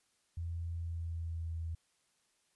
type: tone with pitch glide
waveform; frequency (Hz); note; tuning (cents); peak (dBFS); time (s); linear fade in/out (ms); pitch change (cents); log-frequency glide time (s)
sine; 84.3 to 82.14; E2 to E2; +39 to -6; -36; 0.37-1.75; 5; -45; 0.73-1.53
effects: white hiss -75 dBFS RMS until 2.55 s + resampled to 24000 Hz